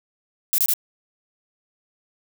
violet noise bursts, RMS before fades -19 dBFS, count 3, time 0.53-0.736 s, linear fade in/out 0 ms, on 52 ms, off 25 ms, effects none

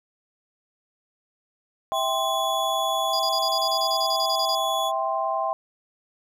40% pulse tone, 3401 Hz, G#7, 40 cents sharp, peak -27 dBFS, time 1.92-4.92 s, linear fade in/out 50 ms
sine chord, C major, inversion first, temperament just, 654.1 / 784.9 / 1046.5 Hz, E5 / G5 / C6, -14 / +2 / 0 cents, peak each -27 dBFS, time 1.92-5.53 s, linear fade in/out 0 ms
triangle tone bursts, 4867 Hz, D#8, 39 cents flat, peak -24 dBFS, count 15, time 3.13-4.552 s, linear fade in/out 5 ms, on 64 ms, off 33 ms
effects none

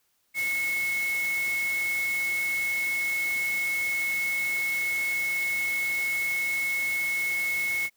sine tone in noise, 2187 Hz, C#7, 24 cents flat, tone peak -25 dBFS, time 0.34-7.9 s, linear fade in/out 50 ms, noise white, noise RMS -38 dBFS, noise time 0.34-7.9 s, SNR +10 dB, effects white hiss -71 dBFS RMS until 7.96 s

